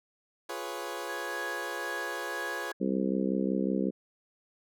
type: chord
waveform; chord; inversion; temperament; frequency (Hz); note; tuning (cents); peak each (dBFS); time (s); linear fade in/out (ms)
20% pulse; C# dominant seventh; first; equal; 349.2 / 415.3 / 493.9 / 554.4; E#4 / G#4 / B4 / C#5; 0 / 0 / 0 / 0; -36; 0.49-2.72; 5
type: tone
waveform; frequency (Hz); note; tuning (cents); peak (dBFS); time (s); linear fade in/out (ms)
sine; 1661.2; G#6; 0; -37; 1.08-2.73; 20
type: harmonic tone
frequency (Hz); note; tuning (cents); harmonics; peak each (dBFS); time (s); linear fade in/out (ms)
65.41; C2; 0; 3 / 4 / 5 / 6 / 7 / 8; -30 / -32 / -34 / -36 / -37 / -38; 2.8-3.91; 20
effects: none